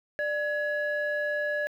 sine tone pair together, 593.8 / 1685 Hz, D5 / G#6, +19 / +25 cents, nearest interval octave + tritone, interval 1806 cents, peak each -28 dBFS, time 0.19-1.67 s, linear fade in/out 0 ms, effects tanh soft clip ceiling -21 dBFS + 10-bit

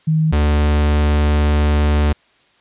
sine / 45% pulse tone pair in turn, 157.5 / 74.18 Hz, D#3 / D2, +21 / +18 cents, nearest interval octave + minor second, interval 1303 cents, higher first, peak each -12 dBFS, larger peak neither, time 0.07-0.32 / 0.32-2.13 s, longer second, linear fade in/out 10 ms, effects white hiss -55 dBFS RMS until 2.6 s + resampled to 8000 Hz

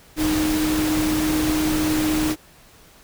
sine tone in noise, 309.2 Hz, D#4, 11 cents flat, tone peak -19 dBFS, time 0.16-2.36 s, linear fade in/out 50 ms, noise pink, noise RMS -26 dBFS, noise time 0.16-2.36 s, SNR +4 dB, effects pink hiss -50 dBFS RMS until 3.03 s

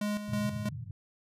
square tone with tremolo, 208 Hz, G#3, 3 cents sharp, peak -30 dBFS, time 0.01-0.69 s, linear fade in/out 5 ms, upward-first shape square, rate 3.1 Hz, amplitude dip 60%
white band-pass noise, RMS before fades -38 dBFS, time 0.28-0.91 s, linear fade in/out 2 ms, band 100 to 140 Hz, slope 48 dB/octave
effects resampled to 32000 Hz

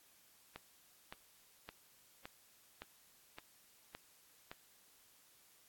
click train, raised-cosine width 0.3 ms, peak -30 dBFS, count 8, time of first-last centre 0.56-4.515 s, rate 1.77 Hz, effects white hiss -67 dBFS RMS until 5.68 s + AAC 64 kbps

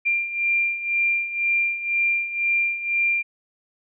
sine beating tone pair, 2382 / 2384 Hz, D7 / D7, +24 / +25 cents, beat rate 2 Hz, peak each -26 / -21 dBFS, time 0.05-3.23 s, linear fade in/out 20 ms, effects none

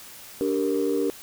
sine chord, G minor, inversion second, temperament equal with one note detuned, 291.1 / 392 / 466.2 Hz, D4 / G4 / Bb4, -15 / 0 / 0 cents, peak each -25 / -25 / -25 dBFS, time 0.41-1.1 s, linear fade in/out 0 ms, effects tanh soft clip ceiling -15 dBFS + white hiss -44 dBFS RMS until 1.22 s

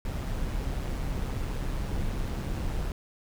brown noise with amplitude modulation, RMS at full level -29 dBFS, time 0.05-2.92 s, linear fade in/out 2 ms, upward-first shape sine, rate 134 Hz, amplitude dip 40%, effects none

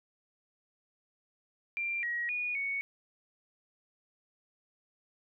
sine tone with pitch steps, 2373 / 1901 / 2454 / 2223 Hz, D7 / A#6 / D#7 / C#7, +17 / +33 / -25 / +4 cents, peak -31 dBFS, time 1.77-2.81 s, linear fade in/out 0 ms, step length 260 ms, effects none

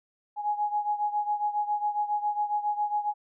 sine beating tone pair, 832 / 839.3 Hz, G#5 / G#5, +3 / +18 cents, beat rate 7.3 Hz, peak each -27 / -31 dBFS, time 0.36-3.14 s, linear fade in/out 50 ms, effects none

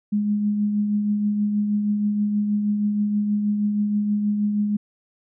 sine tone with tremolo, 207.7 Hz, G#3, in tune, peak -17 dBFS, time 0.12-4.77 s, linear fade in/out 10 ms, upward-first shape triangle, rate 6.3 Hz, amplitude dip 40%, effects none

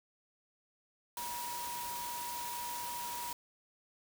sine tone in noise, 960 Hz, B5, 49 cents flat, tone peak -40 dBFS, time 1.17-3.33 s, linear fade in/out 2 ms, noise white, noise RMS -43 dBFS, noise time 1.17-3.33 s, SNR 0 dB, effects none

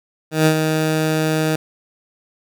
15% pulse tone with ADSR envelope, 156.9 Hz, D#3, 15 cents sharp, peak -4 dBFS, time 0.31-1.56 s, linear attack 150 ms, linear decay 79 ms, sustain -6 dB, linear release 6 ms, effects none

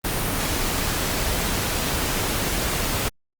pink noise, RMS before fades -24 dBFS, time 0.04-3.09 s, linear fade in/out 10 ms, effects Opus 32 kbps

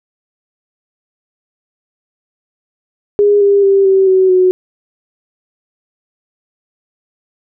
sine tone with pitch steps, 410 / 401.3 / 392.8 / 384.5 / 376.4 / 368.4 Hz, G#4 / G4 / G4 / G4 / F#4 / F#4, -22 / +41 / +4 / -33 / +30 / -7 cents, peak -6 dBFS, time 3.19-4.51 s, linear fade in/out 0 ms, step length 220 ms, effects none

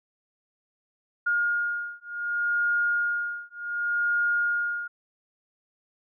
sine beating tone pair, 1422 / 1422.67 Hz, F6 / F6, +31 / +32 cents, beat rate 0.67 Hz, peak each -27 dBFS, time 1.26-4.88 s, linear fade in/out 10 ms, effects none

